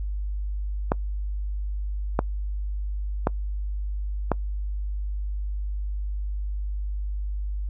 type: clicks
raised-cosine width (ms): 1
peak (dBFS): -6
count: 4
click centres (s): 0.919 / 2.191 / 3.271 / 4.317
effects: noise-tail reverb RT60 0.1 s tail -25 dB re dry + added 50 Hz sine -26 dBFS peak until 7.69 s